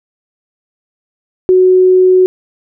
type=tone; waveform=sine; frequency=369.8 Hz; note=F#4; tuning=1 cent flat; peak=-4 dBFS; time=1.49-2.26 s; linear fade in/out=0 ms; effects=none